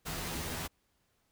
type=noise with comb filter; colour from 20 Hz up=pink; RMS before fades=-38 dBFS; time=0.05-0.68 s; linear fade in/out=20 ms; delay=12 ms; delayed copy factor=+1; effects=pink hiss -75 dBFS RMS until 1.31 s